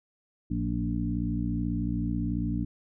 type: harmonic tone with a mistuned harmonic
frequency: 58.27 Hz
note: A#1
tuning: in tune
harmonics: 1 / 2 / 3 / 4 / 5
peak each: -33 / -33 / -33 / -33 / -33 dBFS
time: 0.5-2.65 s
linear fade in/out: 10 ms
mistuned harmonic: 3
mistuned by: +42 cents
effects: none